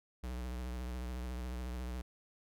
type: tone with vibrato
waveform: square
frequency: 61.74 Hz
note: B1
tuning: in tune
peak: -39 dBFS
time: 0.23-2.02 s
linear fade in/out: 10 ms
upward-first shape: triangle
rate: 14 Hz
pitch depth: 81 cents each way
effects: none